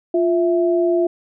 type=tone pair together; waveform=sine; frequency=349.2 / 659.2 Hz; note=F4 / E5; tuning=0 / 0 cents; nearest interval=major seventh; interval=1100 cents; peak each=-15 / -20 dBFS; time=0.14-1.07 s; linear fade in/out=5 ms; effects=none